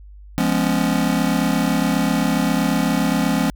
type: chord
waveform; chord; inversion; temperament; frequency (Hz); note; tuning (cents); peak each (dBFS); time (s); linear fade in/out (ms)
square; C# dominant seventh; first; just; 173.24 / 207.9 / 249.5 / 277.2; E#3 / G#3 / B3 / C#4; -14 / +2 / +18 / 0; -23; 0.38-3.5; 0
effects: added 50 Hz sine -38 dBFS peak until 3.55 s